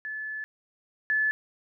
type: tone pair in turn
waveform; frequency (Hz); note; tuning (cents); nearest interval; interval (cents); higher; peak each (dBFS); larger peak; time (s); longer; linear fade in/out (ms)
sine; 1730 / 1730; A6 / A6; -30 / -30; unison; 0; neither; -32 / -22; second; 0.05-0.44 / 1.1-1.31; first; 0
effects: none